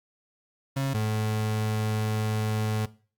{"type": "tone pair in turn", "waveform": "35% pulse", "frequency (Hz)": [136.2, 108.1], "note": ["C#3", "A2"], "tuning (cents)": [-30, -30], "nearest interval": "major third", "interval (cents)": 400, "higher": "first", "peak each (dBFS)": [-23, -23], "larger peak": "neither", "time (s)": [[0.76, 0.94], [0.94, 2.86]], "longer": "second", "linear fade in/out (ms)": 10, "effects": ["noise-tail reverb RT60 0.4 s tail -19 dB re dry", "Opus 48 kbps"]}